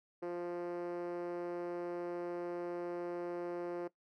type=tone with band-pass filter; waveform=5% pulse; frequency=174.61 Hz; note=F3; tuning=in tune; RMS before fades=-40 dBFS; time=0.22-3.88 s; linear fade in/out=10 ms; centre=400 Hz; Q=4.9; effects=noise-tail reverb RT60 0.1 s tail -18 dB re dry